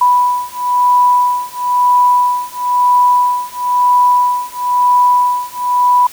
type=beating tone pair; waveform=sine; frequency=986 / 987 Hz; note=B5 / B5; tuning=-3 / -1 cents; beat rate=1 Hz; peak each=-12 dBFS; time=0.01-6.07 s; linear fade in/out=5 ms; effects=white hiss -35 dBFS RMS until 6.12 s